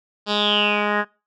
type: tone with low-pass filter sweep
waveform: 10% pulse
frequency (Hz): 207.7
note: G#3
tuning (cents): 0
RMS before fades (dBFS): -20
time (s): 0.26-1.05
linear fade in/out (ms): 50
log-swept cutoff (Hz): 4300 to 1700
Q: 9.7
effects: noise-tail reverb RT60 0.3 s tail -23 dB re dry